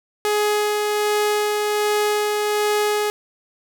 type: tone with tremolo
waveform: sawtooth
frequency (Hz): 418.9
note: G#4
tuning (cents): +15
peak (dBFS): -13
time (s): 0.25-3.1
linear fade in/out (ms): 0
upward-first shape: sine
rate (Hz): 1.3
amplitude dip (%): 25
effects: none